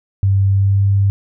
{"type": "tone with pitch glide", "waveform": "sine", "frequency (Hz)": [97.8, 99.11], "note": ["G2", "G2"], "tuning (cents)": [-4, 20], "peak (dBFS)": -10, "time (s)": [0.23, 1.1], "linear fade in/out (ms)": 0, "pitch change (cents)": 24, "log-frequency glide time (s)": [0.5, 0.83], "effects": []}